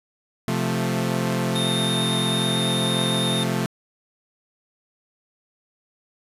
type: chord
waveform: sawtooth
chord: F major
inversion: second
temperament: equal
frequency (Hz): 130.81 / 174.61 / 220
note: C3 / F3 / A3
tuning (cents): 0 / 0 / 0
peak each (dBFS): -22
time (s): 0.48-3.66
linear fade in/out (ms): 0
type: tone with vibrato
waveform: square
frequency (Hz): 3652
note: A#7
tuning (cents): -36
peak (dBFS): -25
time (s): 1.55-3.44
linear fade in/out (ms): 10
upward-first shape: sine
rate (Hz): 9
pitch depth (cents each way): 11
effects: resampled to 32000 Hz